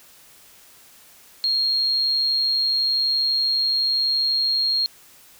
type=tone; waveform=sine; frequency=4247 Hz; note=C8; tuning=25 cents sharp; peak=-18 dBFS; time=1.44-4.86 s; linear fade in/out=0 ms; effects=white hiss -50 dBFS RMS until 5.39 s